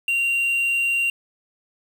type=tone with quantisation; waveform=triangle; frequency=2764 Hz; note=F7; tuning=19 cents flat; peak=-17 dBFS; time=0.08-1.1 s; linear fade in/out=2 ms; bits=7; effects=none